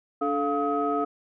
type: tone cluster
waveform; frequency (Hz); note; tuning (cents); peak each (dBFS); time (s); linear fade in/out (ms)
sine; 289.2 / 435.3 / 701 / 1269; D4 / A4 / F5 / D#6; -27 / -19 / +6 / +34; -28; 0.21-1.05; 10
effects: tanh soft clip ceiling -14 dBFS